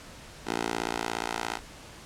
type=tone with high-pass filter sweep; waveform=10% pulse; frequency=57.1 Hz; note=A#1; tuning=35 cents flat; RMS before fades=-32 dBFS; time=0.45-1.6 s; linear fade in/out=50 ms; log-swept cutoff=370 to 740 Hz; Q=0.95; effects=pink hiss -47 dBFS RMS until 2.05 s + low-pass 9000 Hz 12 dB/octave